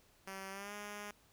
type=tone with pitch glide; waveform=5% pulse; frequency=192.7 to 206.5 Hz; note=G3 to G#3; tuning=-29 to -10 cents; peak=-33 dBFS; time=0.27-1.11 s; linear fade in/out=2 ms; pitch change=+119 cents; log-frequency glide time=0.5-0.73 s; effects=pink hiss -68 dBFS RMS until 1.32 s